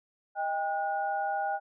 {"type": "tone cluster", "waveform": "sine", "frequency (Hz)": [626, 798, 1452], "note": ["D#5", "G5", "F#6"], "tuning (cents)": [10, 31, -33], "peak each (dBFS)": [-36, -29, -37], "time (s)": [0.35, 1.6], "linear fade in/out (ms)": 50, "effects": []}